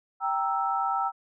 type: chord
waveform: sine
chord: E diminished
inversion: first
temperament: equal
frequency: 784 / 932.3 / 1318.5 Hz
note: G5 / Bb5 / E6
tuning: 0 / 0 / 0 cents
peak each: -28 / -31 / -28 dBFS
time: 0.2-1.12 s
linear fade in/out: 50 ms
effects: none